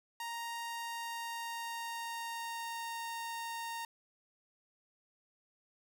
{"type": "tone with pitch glide", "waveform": "sawtooth", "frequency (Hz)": [932.3, 923.7], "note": ["A#5", "A#5"], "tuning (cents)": [0, -16], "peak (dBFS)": -35, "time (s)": [0.2, 3.85], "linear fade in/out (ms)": 2, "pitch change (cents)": -16, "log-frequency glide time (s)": [0.56, 3.12], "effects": []}